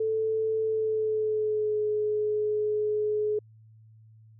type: tone with pitch glide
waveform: sine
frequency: 440 to 423.5 Hz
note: A4 to G#4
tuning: 0 to +34 cents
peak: -24 dBFS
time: 0-3.39 s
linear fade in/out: 5 ms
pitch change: -66 cents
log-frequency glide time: 0.63-1.82 s
effects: added 110 Hz sine -51 dBFS peak until 4.39 s